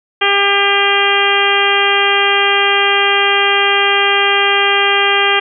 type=harmonic tone; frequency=400 Hz; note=G4; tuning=35 cents sharp; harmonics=1 / 2 / 3 / 4 / 5 / 6 / 7 / 8; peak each=-18 / -18 / -18 / -18 / -18 / -18 / -18 / -18 dBFS; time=0.21-5.4 s; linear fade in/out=10 ms; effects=none

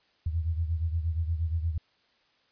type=beating tone pair; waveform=sine; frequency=80.7 / 89.2 Hz; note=E2 / F2; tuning=-36 / +37 cents; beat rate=8.5 Hz; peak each=-27 / -33 dBFS; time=0.26-1.78 s; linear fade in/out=5 ms; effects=white hiss -67 dBFS RMS until 2.51 s + resampled to 11025 Hz

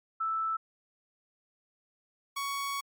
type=tone pair in turn; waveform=sine / sawtooth; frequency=1318.5 / 1117 Hz; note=E6 / C#6; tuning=0 / +13 cents; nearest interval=minor third; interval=287 cents; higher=first; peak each=-28 dBFS; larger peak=neither; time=0.2-0.57 / 2.36-2.81 s; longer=second; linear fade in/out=10 ms; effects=MP3 96 kbps

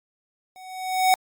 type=tone with level ramp; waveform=square; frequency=747 Hz; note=F#5; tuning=16 cents sharp; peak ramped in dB=-44 to -14 dBFS; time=0.56-1.14 s; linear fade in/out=0 ms; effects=Opus 48 kbps

